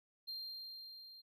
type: tone with level ramp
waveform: triangle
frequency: 4186 Hz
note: C8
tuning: in tune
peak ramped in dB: -40 to -53 dBFS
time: 0.27-1.22 s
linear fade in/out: 20 ms
effects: none